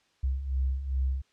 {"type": "beating tone pair", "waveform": "sine", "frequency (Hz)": [64.2, 66.7], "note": ["C2", "C2"], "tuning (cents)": [-32, 34], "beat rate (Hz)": 2.5, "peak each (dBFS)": [-33, -27], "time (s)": [0.23, 1.22], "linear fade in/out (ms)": 10, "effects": ["white hiss -68 dBFS RMS until 1.32 s", "low-pass 5000 Hz 12 dB/octave"]}